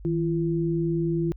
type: tone pair together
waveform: sine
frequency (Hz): 160.36 / 339.8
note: E3 / F4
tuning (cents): -47 / -47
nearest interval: octave + minor second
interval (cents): 1300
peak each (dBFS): -25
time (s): 0.05-1.32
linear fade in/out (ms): 0
effects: added 50 Hz sine -40 dBFS peak until 1.36 s